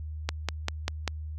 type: click train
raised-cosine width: 0.2 ms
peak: -10 dBFS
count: 5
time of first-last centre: 0.29-1.077 s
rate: 5.08 Hz
effects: added 77 Hz sine -34 dBFS peak until 1.38 s